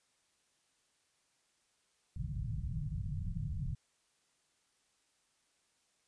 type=low-pass noise; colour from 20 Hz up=white; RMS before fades=-38 dBFS; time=2.16-3.75 s; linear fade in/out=5 ms; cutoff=160 Hz; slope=48 dB/octave; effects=white hiss -75 dBFS RMS until 6.07 s + resampled to 22050 Hz